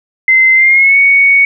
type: tone with pitch glide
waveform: sine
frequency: 2067 to 2228 Hz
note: C7 to C#7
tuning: -22 to +8 cents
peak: -4 dBFS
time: 0.28-1.45 s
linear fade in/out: 2 ms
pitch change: +130 cents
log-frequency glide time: 0.55-0.98 s
effects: none